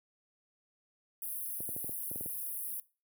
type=high-pass noise; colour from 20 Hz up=pink; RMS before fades=-39 dBFS; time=1.22-2.8 s; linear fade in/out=2 ms; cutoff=9800 Hz; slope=96 dB/octave
type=clicks; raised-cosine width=2 ms; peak=-31 dBFS; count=9; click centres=1.605 / 1.691 / 1.764 / 1.844 / 1.894 / 2.114 / 2.159 / 2.21 / 2.26 s
effects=noise-tail reverb RT60 0.3 s tail -19 dB re dry + high-pass 80 Hz 12 dB/octave